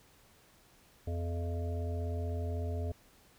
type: harmonic tone with a mistuned harmonic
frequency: 85.5 Hz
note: F2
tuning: 36 cents flat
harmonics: 1 / 3 / 5 / 7 / 8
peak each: -33 / -45 / -44 / -46 / -48 dBFS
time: 1.07-2.92 s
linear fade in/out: 5 ms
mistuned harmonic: 7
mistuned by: +27 cents
effects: pink hiss -63 dBFS RMS until 3.38 s